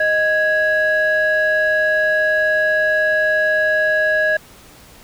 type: tone pair together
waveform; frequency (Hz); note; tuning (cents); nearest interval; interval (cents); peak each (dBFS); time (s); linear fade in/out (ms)
sine; 622.2 / 1661.2; D#5 / G#6; 0 / 0; octave + perfect fourth; 1700; -16 / -14; 0-4.37; 5
effects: tanh soft clip ceiling -9 dBFS + pink hiss -44 dBFS RMS until 5.03 s